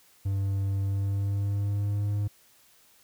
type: tone with pitch glide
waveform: triangle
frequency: 98 to 102.81 Hz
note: G2 to G#2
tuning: 0 to -17 cents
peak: -23 dBFS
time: 0.25-2.28 s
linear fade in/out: 10 ms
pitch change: +83 cents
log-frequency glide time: 0.81-2.12 s
effects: white hiss -60 dBFS RMS until 3.03 s